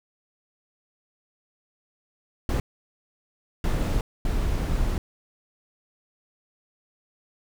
brown noise bursts at uneven times, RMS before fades -24 dBFS, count 3, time 2.49-2.6 / 3.64-4.01 / 4.25-4.98 s, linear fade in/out 2 ms, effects none

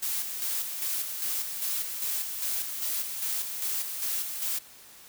blue noise with tremolo, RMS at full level -30 dBFS, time 0.02-4.59 s, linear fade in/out 10 ms, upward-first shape square, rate 2.5 Hz, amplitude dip 45%, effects white hiss -51 dBFS RMS until 5.08 s

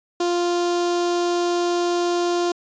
sawtooth tone with notch filter, 349.2 Hz, F4, in tune, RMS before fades -21 dBFS, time 0.2-2.52 s, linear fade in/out 5 ms, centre 2000 Hz, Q 1.2, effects resampled to 16000 Hz

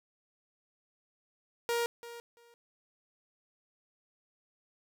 sawtooth tone with echo, 470.9 Hz, A#4, 18 cents sharp, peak -25 dBFS, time 1.69-1.86 s, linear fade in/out 0 ms, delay 340 ms, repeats 2, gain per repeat -15 dB, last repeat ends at 2.54 s, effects none

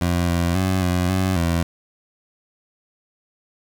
20% pulse tone with pitch steps, 87.2 / 86.1 / 93.9 / 89.4 / 94 / 84.6 Hz, F2 / F2 / F#2 / F2 / F#2 / E2, -2 / -24 / +26 / +41 / +28 / +45 cents, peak -13 dBFS, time 0.01-1.63 s, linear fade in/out 5 ms, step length 270 ms, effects 8-bit

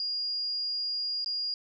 sine tone with dropouts, 4842 Hz, D#8, 48 cents flat, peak -29 dBFS, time 0-1.54 s, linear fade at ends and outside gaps 1 ms, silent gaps 1.245-1.26 s, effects none

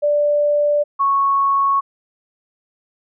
sine tone pair in turn, 587.3 / 1105.2 Hz, D5 / C#6, 0 / -6 cents, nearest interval major seventh, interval 1094 cents, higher second, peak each -13 dBFS, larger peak neither, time 0.02-0.84 / 0.99-1.81 s, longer neither, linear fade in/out 20 ms, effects none

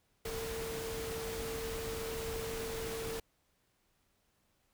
sine tone in noise, 451.4 Hz, A4, 44 cents sharp, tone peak -39 dBFS, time 0.25-3.2 s, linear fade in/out 5 ms, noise pink, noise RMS -42 dBFS, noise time 0.25-3.2 s, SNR 0 dB, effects pink hiss -75 dBFS RMS until 4.73 s

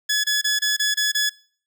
15% pulse tone bursts, 1700 Hz, G#6, 40 cents sharp, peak -12 dBFS, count 7, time 0.09-1.296 s, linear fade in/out 10 ms, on 150 ms, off 26 ms, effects noise-tail reverb RT60 0.5 s tail -24 dB re dry

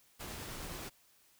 pink noise with tremolo, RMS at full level -43 dBFS, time 0.19-0.9 s, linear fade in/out 20 ms, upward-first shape triangle, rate 9.6 Hz, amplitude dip 25%, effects white hiss -67 dBFS RMS until 1.39 s

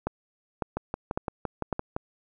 two click trains, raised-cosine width 1 ms, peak -13 / -15 dBFS, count 4 / 8, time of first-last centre 0.07-1.727 / 0.77-1.965 s, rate 1.81 / 5.86 Hz, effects none

